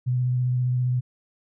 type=tone with vibrato; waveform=sine; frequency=125.3 Hz; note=B2; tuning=25 cents sharp; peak=-20 dBFS; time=0.06-1.01 s; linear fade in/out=20 ms; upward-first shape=square; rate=15 Hz; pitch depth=13 cents each way; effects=none

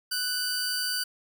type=tone pair together; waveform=sawtooth; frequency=1487 / 4686 Hz; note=F#6 / D8; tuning=+8 / -5 cents; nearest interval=octave + minor sixth; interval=1987 cents; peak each=-28 / -26 dBFS; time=0.11-1.04 s; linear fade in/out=10 ms; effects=none

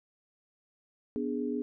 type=chord; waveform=sine; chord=G# diminished; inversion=first; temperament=equal; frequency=246.9 / 293.7 / 415.3 Hz; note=B3 / D4 / G#4; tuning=0 / 0 / 0 cents; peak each=-33 / -35 / -35 dBFS; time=1.16-1.62 s; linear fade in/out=0 ms; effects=none

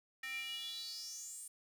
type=tone with high-pass filter sweep; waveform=square; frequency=263 Hz; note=C4; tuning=9 cents sharp; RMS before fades=-45 dBFS; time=0.23-1.48 s; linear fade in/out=5 ms; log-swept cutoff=2000 to 9100 Hz; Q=7.6; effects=none

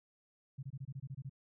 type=tone bursts; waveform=sine; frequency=134.8 Hz; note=C#3; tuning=48 cents flat; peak=-40 dBFS; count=10; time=0.58-1.296 s; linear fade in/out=10 ms; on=50 ms; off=24 ms; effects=none

